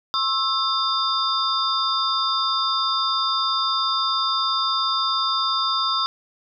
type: tone cluster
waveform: sine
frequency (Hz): 1080 / 1317 / 3610 / 4850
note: C#6 / E6 / A7 / D#8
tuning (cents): -45 / -2 / +44 / -45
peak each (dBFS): -25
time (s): 0.14-6.06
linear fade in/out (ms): 0
effects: none